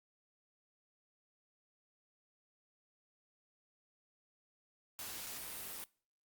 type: noise with dropouts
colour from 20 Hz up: white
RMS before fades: -45 dBFS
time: 4.99-5.84 s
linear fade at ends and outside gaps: 0 ms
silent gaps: 5.264-5.268 s
effects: noise-tail reverb RT60 0.4 s tail -23 dB re dry + Opus 48 kbps